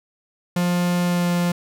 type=tone with pitch glide; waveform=45% pulse; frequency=176.3 to 174.78 Hz; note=F3 to F3; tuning=+17 to +2 cents; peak=-18 dBFS; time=0.56-1.52 s; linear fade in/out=5 ms; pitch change=-15 cents; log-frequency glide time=1.03-1.31 s; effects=none